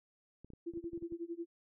clicks, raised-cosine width 3 ms, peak -39 dBFS, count 10, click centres 0.446 / 0.503 / 0.535 / 0.737 / 0.774 / 0.842 / 0.933 / 0.976 / 1.025 / 1.123 s
sine tone with tremolo, 338.7 Hz, E4, 47 cents sharp, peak -36 dBFS, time 0.66-1.46 s, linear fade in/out 10 ms, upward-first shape sine, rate 11 Hz, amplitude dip 95%
effects none

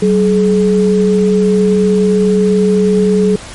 sine tone pair together, 190.03 / 423.9 Hz, F#3 / G#4, +46 / +35 cents, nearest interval octave + major second, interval 1389 cents, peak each -10 dBFS, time 0.02-3.36 s, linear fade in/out 5 ms, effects pink hiss -30 dBFS RMS until 3.54 s + MP3 48 kbps

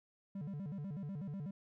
triangle tone with vibrato, 169.3 Hz, E3, 46 cents sharp, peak -38 dBFS, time 0.35-1.51 s, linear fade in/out 5 ms, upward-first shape square, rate 8.1 Hz, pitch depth 260 cents each way, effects none

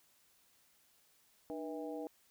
harmonic tone with a mistuned harmonic, 161.6 Hz, E3, 34 cents flat, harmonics 2 / 3 / 4 / 5, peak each -43 / -44 / -47 / -50 dBFS, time 1.5-2.07 s, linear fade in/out 0 ms, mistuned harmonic 2, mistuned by -120 cents, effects white hiss -70 dBFS RMS until 2.3 s

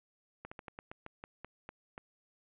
slowing click train, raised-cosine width 0.5 ms, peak -29 dBFS, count 11, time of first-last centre 0.45-1.979 s, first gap 65 ms, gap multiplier 1.18, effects resampled to 8000 Hz + 10-bit

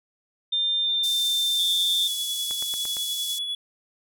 sine tone with pitch glide, 3600 to 3577 Hz, A7 to A7, +39 to +28 cents, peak -21 dBFS, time 0.52-2.08 s, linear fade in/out 10 ms, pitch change -11 cents, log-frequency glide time 0.8-1.32 s
white band-pass noise, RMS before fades -34 dBFS, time 1.03-3.39 s, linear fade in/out 10 ms, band 4700 to 12000 Hz, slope 24 dB/octave
triangle tone with tremolo, 3396 Hz, G#7, 38 cents sharp, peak -24 dBFS, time 1.59-3.55 s, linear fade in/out 2 ms, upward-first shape sine, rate 10 Hz, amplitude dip 35%
click train, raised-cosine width 0.5 ms, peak -25 dBFS, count 5, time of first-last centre 2.51-2.968 s, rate 8.73 Hz
effects none

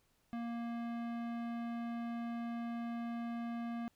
sine tone with tanh clipping, 234.2 Hz, A#3, 8 cents sharp, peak -40 dBFS, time 0.33-3.88 s, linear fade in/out 0 ms, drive 18 dB, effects pink hiss -75 dBFS RMS until 3.95 s

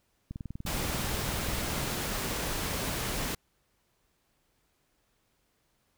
click train, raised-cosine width 5 ms, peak -26 dBFS, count 34, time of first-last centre 0.31-1.928 s, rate 20.4 Hz
pink noise, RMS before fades -33 dBFS, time 0.66-3.35 s, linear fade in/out 5 ms
effects pink hiss -73 dBFS RMS until 5.97 s

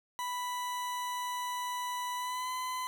40% pulse tone with pitch glide, 987.8 to 1015 Hz, B5 to B5, 0 to +47 cents, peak -33 dBFS, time 0.19-2.87 s, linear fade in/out 0 ms, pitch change +47 cents, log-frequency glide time 2.16-2.51 s, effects none

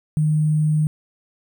sine tone with sample-and-hold, 153.6 Hz, D#3, 22 cents flat, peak -15 dBFS, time 0.17-0.87 s, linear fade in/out 0 ms, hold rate 8820 Hz, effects none

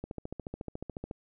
click train, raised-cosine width 2 ms, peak -24 dBFS, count 16, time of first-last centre 0.04-1.111 s, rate 14 Hz, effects none

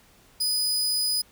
sawtooth tone, 4978 Hz, D#8, in tune, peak -20 dBFS, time 0.4-1.22 s, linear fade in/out 10 ms, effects pink hiss -57 dBFS RMS until 1.31 s

